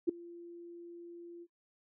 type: tone with ADSR envelope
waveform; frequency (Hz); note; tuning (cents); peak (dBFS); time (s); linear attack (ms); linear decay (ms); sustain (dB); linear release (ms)
sine; 343.7; F4; -28; -22; 0.07-1.47; 21; 6; -24; 47
effects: noise-tail reverb RT60 0.1 s tail -21 dB re dry